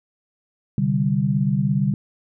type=chord; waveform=sine; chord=C suspended second; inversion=none; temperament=equal with one note detuned; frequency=129.68 / 146.83 / 196 Hz; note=C3 / D3 / G3; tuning=-15 / 0 / 0 cents; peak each=-23 / -21 / -21 dBFS; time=0.78-1.94 s; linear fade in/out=2 ms; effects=none